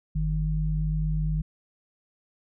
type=tone pair together; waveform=sine; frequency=49 / 155.56 Hz; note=G1 / D#3; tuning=0 / 0 cents; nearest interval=octave + minor sixth; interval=2000 cents; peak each=-26 dBFS; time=0.15-1.42 s; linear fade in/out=10 ms; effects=none